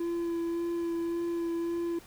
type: tone with vibrato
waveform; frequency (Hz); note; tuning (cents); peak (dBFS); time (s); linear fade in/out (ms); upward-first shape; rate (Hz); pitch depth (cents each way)
triangle; 338.8; E4; +48; -27; 0-1.99; 5; sine; 1.8; 14
effects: pink hiss -54 dBFS RMS until 2.06 s